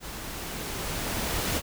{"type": "noise with level ramp", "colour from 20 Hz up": "pink", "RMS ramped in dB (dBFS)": [-39, -27], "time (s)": [0, 1.62], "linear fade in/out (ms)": 50, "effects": []}